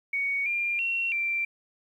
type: tone with pitch steps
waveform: sine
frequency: 2235 / 2394 / 2730 / 2355 Hz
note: C#7 / D7 / F7 / D7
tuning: +14 / +33 / -40 / +4 cents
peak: -25 dBFS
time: 0.13-1.45 s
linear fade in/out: 5 ms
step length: 330 ms
effects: 10-bit